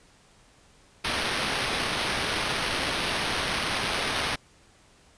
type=noise with sample-and-hold; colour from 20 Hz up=blue; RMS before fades=-28 dBFS; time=1.04-4.36 s; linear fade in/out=10 ms; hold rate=7350 Hz; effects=pink hiss -58 dBFS RMS until 5.17 s + resampled to 22050 Hz